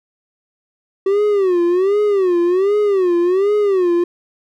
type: tone with vibrato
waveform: triangle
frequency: 380 Hz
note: F#4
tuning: 46 cents sharp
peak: -10 dBFS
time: 1.06-4.04 s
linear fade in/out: 5 ms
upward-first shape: sine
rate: 1.3 Hz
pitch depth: 170 cents each way
effects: none